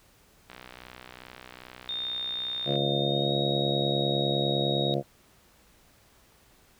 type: click train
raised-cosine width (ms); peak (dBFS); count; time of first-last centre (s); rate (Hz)
0.3; -27; 142; 0.5-2.756; 62.5
type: tone with pitch glide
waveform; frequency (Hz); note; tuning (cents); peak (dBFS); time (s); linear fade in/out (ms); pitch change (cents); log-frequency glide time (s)
sine; 3654 to 3778; A#7 to A#7; -35 to +22; -30; 1.89-4.94; 0; +57; 2.99-3.34
type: harmonic tone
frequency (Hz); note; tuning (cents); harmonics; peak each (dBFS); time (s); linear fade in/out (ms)
69.9; C#2; +15; 2 / 3 / 4 / 5 / 6 / 7 / 8 / 9 / 10; -30 / -34 / -39 / -32 / -41 / -33 / -33 / -36 / -35; 2.65-5.03; 50
effects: pink hiss -60 dBFS RMS until 6.79 s